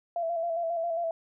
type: tone with vibrato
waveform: sine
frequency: 673 Hz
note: E5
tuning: 36 cents sharp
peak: -27 dBFS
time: 0.16-1.11 s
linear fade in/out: 2 ms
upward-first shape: square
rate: 7.4 Hz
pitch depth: 37 cents each way
effects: none